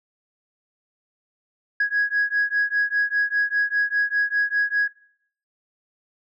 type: beating tone pair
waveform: sine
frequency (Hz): 1658 / 1663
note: G#6 / G#6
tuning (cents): -3 / +2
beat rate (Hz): 5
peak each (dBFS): -21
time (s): 1.8-4.88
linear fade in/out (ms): 5
effects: noise-tail reverb RT60 0.6 s tail -18 dB re dry + tanh soft clip ceiling -14 dBFS